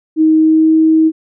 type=tone with pitch glide; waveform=sine; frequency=315.1 to 318.2 Hz; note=D#4 to D#4; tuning=+22 to +39 cents; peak=-6 dBFS; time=0.16-1.12 s; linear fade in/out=50 ms; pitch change=+17 cents; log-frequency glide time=0.37-0.74 s; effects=none